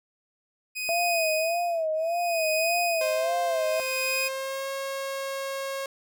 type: tone with tremolo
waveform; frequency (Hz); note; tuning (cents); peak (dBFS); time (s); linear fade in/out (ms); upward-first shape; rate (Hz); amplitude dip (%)
sawtooth; 2500; D#7; +8; -22; 0.75-4.29; 20; sine; 0.65; 100
type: tone with vibrato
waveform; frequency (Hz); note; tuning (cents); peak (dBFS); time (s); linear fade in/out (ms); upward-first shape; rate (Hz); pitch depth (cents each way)
sine; 661; E5; +5; -24; 0.89-3.8; 0; sine; 1.7; 95
type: tone with pitch glide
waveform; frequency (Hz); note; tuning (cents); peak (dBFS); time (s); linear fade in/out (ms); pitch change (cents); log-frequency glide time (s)
sawtooth; 523.3 to 544.3; C5 to C#5; 0 to -32; -26; 3.01-5.86; 2; +68; 4.03-4.7
effects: none